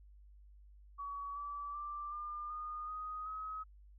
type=tone with pitch steps; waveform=sine; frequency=1132 / 1154.5 / 1177.3 / 1200.7 / 1224.5 / 1248.8 / 1273.6 Hz; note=C#6 / D6 / D6 / D6 / D#6 / D#6 / D#6; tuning=+36 / -30 / +4 / +38 / -28 / +6 / +40 cents; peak=-40 dBFS; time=0.98-3.64 s; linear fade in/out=20 ms; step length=380 ms; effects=added 50 Hz sine -56 dBFS peak until 3.98 s